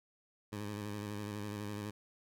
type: tone with vibrato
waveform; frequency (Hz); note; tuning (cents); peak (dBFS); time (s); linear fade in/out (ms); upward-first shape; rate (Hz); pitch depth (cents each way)
15% pulse; 103.83; G#2; 0; -33; 0.52-1.91; 10; square; 12; 37
effects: none